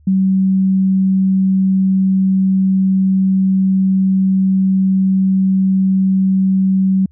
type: tone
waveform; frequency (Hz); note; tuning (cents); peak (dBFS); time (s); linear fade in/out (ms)
sine; 190.5; G3; -49; -10; 0.07-7.06; 5
effects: added 75 Hz sine -45 dBFS peak until 7.11 s